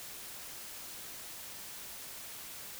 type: silence
effects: white hiss -46 dBFS RMS until 2.79 s